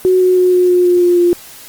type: tone with pitch steps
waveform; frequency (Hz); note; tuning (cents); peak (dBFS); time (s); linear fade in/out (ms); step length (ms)
sine; 370 / 367 / 364.1 / 361.1 / 358.2 / 355.3 / 352.5 / 349.6; F#4 / F#4 / F#4 / F#4 / F4 / F4 / F4 / F4; 0 / -14 / -28 / -42 / +44 / +30 / +16 / +2; -7; 0.05-1.33; 0; 160
effects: white hiss -36 dBFS RMS until 1.68 s + Opus 24 kbps